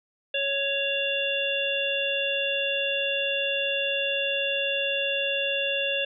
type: harmonic tone with a mistuned harmonic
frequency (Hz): 554.4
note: C#5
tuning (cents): 0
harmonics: 1 / 3 / 5 / 6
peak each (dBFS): -29 / -34 / -27 / -31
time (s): 0.34-6.05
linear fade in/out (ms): 5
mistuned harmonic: 6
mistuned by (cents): +72
effects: none